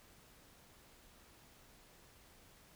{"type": "silence", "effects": ["pink hiss -63 dBFS RMS until 2.75 s"]}